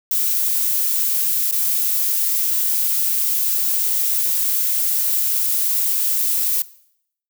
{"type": "noise with dropouts", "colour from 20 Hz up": "violet", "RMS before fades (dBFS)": -19, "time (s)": [0.11, 6.62], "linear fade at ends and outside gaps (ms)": 2, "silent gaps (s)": [1.512, 1.524], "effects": ["noise-tail reverb RT60 0.7 s tail -19 dB re dry"]}